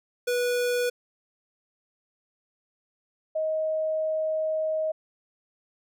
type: tone pair in turn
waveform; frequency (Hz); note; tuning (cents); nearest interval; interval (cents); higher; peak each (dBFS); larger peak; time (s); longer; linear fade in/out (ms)
square / sine; 489 / 628.9; B4 / D#5; -17 / +18; major third; 435; second; -24; neither; 0.27-0.9 / 3.35-4.92; second; 10
effects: none